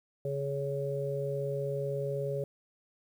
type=harmonic tone; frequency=139.7 Hz; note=C#3; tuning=14 cents sharp; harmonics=1 / 3 / 4; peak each=-35 / -35 / -35 dBFS; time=0.25-2.44 s; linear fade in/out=2 ms; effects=10-bit

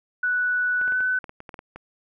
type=tone with pitch glide; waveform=sine; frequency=1480 to 1505.9 Hz; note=F#6 to F#6; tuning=0 to +30 cents; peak=-20 dBFS; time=0.23-1.19 s; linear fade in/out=5 ms; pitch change=+30 cents; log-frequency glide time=0.8-0.99 s
type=clicks; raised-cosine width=0.5 ms; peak=-24 dBFS; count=11; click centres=0.814 / 0.879 / 0.922 / 1.006 / 1.242 / 1.294 / 1.404 / 1.492 / 1.542 / 1.591 / 1.76 s
effects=none

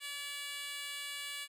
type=tone with high-pass filter; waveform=10% pulse; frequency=573 Hz; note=D5; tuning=43 cents flat; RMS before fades=-42 dBFS; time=0-1.48 s; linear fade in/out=50 ms; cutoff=2300 Hz; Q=0.84; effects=resampled to 32000 Hz

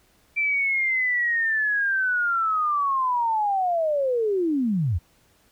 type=linear sweep; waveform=sine; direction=down; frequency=2349 to 72.3 Hz; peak=-20 dBFS; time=0.36-4.99 s; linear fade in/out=20 ms; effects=pink hiss -61 dBFS RMS until 5.51 s

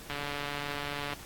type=click train; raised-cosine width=0.3 ms; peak=-19 dBFS; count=150; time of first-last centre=0.1-1.135 s; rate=144 Hz; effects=pink hiss -47 dBFS RMS until 1.25 s + AAC 64 kbps

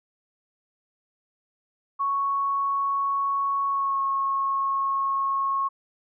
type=tone with pitch glide; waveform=sine; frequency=1108.7 to 1092.8 Hz; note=C#6 to C#6; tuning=0 to -25 cents; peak=-22 dBFS; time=1.99-5.69 s; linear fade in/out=20 ms; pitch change=-25 cents; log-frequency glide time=3.68-4.01 s; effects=none

